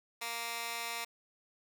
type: tone with high-pass filter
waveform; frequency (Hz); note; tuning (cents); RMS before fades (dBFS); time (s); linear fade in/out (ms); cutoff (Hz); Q
15% pulse; 233.1; A#3; 0; -39; 0.21-1.05; 10; 1400; 0.75
effects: none